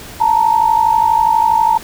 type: tone pair together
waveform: sine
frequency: 880 / 932.3 Hz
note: A5 / A#5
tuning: 0 / 0 cents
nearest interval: minor second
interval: 100 cents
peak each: -12 dBFS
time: 0.2-1.78 s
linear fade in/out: 10 ms
effects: pink hiss -33 dBFS RMS until 1.83 s